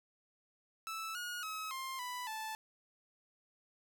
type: tone with pitch steps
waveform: sawtooth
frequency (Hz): 1314 / 1442 / 1281 / 1057 / 991 / 876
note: E6 / F#6 / E6 / C6 / B5 / A5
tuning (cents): -6 / -45 / -50 / +17 / +6 / -8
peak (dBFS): -36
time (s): 0.87-2.55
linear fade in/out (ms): 0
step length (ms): 280
effects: none